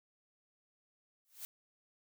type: noise with exponential growth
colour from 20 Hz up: blue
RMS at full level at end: -41 dBFS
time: 1.25-1.45 s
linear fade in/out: 0 ms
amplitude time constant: 42 ms
effects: none